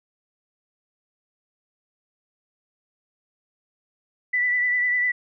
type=tone with vibrato; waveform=sine; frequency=1975.5 Hz; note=B6; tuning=in tune; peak=-19 dBFS; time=4.33-5.12 s; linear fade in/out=10 ms; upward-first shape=sine; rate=10 Hz; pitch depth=23 cents each way; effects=none